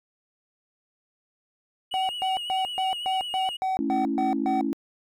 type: tone with vibrato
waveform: triangle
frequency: 2900 Hz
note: F#7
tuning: 35 cents flat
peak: -29 dBFS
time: 1.91-3.57 s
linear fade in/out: 10 ms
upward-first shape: sine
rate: 9.1 Hz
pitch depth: 33 cents each way
type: tone bursts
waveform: triangle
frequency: 757 Hz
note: F#5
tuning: 39 cents sharp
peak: -21 dBFS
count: 10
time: 1.94-4.61 s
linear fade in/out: 0 ms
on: 150 ms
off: 130 ms
type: chord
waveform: sine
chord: A major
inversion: none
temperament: equal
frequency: 220 / 277.2 / 329.6 Hz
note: A3 / C#4 / E4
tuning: 0 / 0 / 0 cents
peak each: -30 / -26 / -29 dBFS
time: 3.79-4.73 s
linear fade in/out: 0 ms
effects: tanh soft clip ceiling -13 dBFS